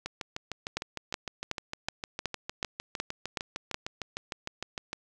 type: two click trains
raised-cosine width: 0.2 ms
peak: -17 / -13 dBFS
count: 33 / 9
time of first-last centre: 0.06-4.931 / 0.77-3.744 s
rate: 6.57 / 2.69 Hz
effects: none